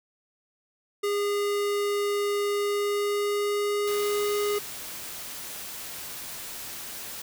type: tone with pitch glide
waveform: square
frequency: 408.2 to 412.7 Hz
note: G#4 to G#4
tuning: -30 to -11 cents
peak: -25 dBFS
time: 1.03-4.59 s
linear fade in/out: 10 ms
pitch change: +19 cents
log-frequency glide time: 2.51-4.28 s
type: noise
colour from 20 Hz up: white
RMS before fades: -38 dBFS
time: 3.87-7.22 s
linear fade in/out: 5 ms
effects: none